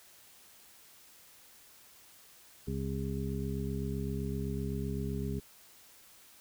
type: harmonic tone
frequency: 67.8 Hz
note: C#2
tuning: 38 cents flat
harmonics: 1 / 2 / 3 / 4 / 6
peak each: -38 / -37 / -38 / -43 / -41 dBFS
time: 2.67-5.4 s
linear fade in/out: 10 ms
effects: white hiss -58 dBFS RMS until 6.4 s